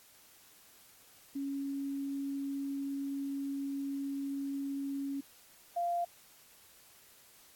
sine tone pair in turn, 277.2 / 694.3 Hz, C#4 / F5, 0 / -10 cents, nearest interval octave + major third, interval 1590 cents, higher second, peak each -34 / -30 dBFS, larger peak second, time 1.35-5.21 / 5.76-6.05 s, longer first, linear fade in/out 10 ms, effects white hiss -60 dBFS RMS until 7.55 s + AAC 64 kbps

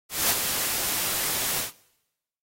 white noise with ADSR envelope, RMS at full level -21 dBFS, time 0.09-1.72 s, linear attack 210 ms, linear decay 44 ms, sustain -6 dB, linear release 130 ms, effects noise-tail reverb RT60 0.9 s tail -22 dB re dry + AAC 48 kbps

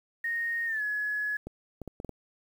sine tone with pitch glide, 1857 to 1693.1 Hz, A#6 to G#6, -7 to +33 cents, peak -28 dBFS, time 0.24-1.37 s, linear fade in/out 5 ms, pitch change -160 cents, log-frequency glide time 0.66-0.82 s
clicks, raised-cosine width 2 ms, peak -25 dBFS, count 6, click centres 1.47 / 1.817 / 1.877 / 2.001 / 2.047 / 2.093 s
effects 9-bit

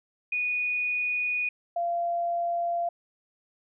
sine tone pair in turn, 2468 / 688.6 Hz, D#7 / F5, -15 / -25 cents, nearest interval octave + minor seventh, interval 2210 cents, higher first, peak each -25 dBFS, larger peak neither, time 0.32-1.49 / 1.76-2.89 s, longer first, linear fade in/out 5 ms, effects none

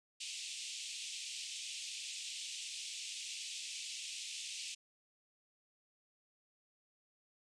pink band-pass noise, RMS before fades -45 dBFS, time 0.2-4.75 s, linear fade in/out 10 ms, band 2500 to 8700 Hz, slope 48 dB/octave, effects none

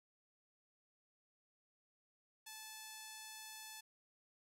5% pulse tone, 871 Hz, A5, 18 cents flat, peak -38 dBFS, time 2.46-3.81 s, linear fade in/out 10 ms, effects none

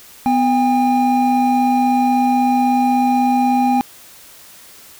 triangle tone pair together, 249.9 / 806 Hz, B3 / G5, +21 / +48 cents, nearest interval octave + minor sixth, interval 2027 cents, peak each -13 dBFS, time 0.26-3.81 s, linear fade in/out 0 ms, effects white hiss -42 dBFS RMS until 4.99 s

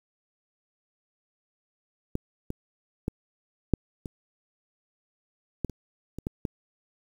clicks, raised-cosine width 3 ms, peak -15 / -19 / -14 / -7 / -23 / -14 / -26 / -23 / -16 / -16 dBFS, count 10, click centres 2.154 / 2.504 / 3.081 / 3.737 / 4.058 / 5.647 / 5.697 / 6.186 / 6.269 / 6.452 s, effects 8-bit

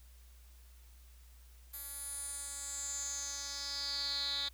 10% pulse tone with band-pass filter sweep, 281.8 Hz, C#4, 29 cents sharp, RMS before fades -40 dBFS, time 1.73-4.49 s, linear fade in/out 10 ms, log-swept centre 12000 to 3700 Hz, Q 6.8, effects added 60 Hz sine -55 dBFS peak until 4.53 s + white hiss -66 dBFS RMS until 4.53 s

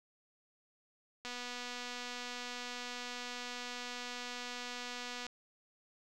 click train, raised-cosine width 0.2 ms, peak -26 dBFS, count 985, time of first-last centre 1.25-5.266 s, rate 245 Hz, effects none

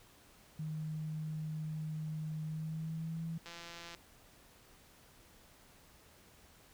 sine tone with pitch glide, 155.56 to 164.05 Hz, D#3 to E3, 0 to -8 cents, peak -37 dBFS, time 0.59-3.38 s, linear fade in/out 5 ms, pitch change +92 cents, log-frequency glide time 2.44-3.25 s
click train, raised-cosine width 0.2 ms, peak -31 dBFS, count 84, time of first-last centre 3.46-3.948 s, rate 170 Hz
effects pink hiss -62 dBFS RMS until 6.73 s

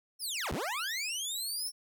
20% pulse linear two-way sweep, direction down then up, 5490 to 30.21 to 5490 Hz, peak -28 dBFS, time 0.19-1.72 s, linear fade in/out 50 ms, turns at 0.52 s, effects none

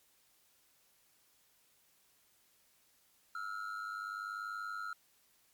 triangle ring-modulated tone, 1366 Hz, F6, 39 cents flat, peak -34 dBFS, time 3.35-4.93 s, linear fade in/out 0 ms, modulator 50.3 Hz, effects white hiss -70 dBFS RMS until 5.53 s + MP3 96 kbps

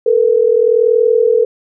sine tone pair together, 442.3 / 483.2 Hz, A4 / B4, +9 / -38 cents, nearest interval major second, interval 153 cents, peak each -11 dBFS, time 0.06-1.45 s, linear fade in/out 5 ms, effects none

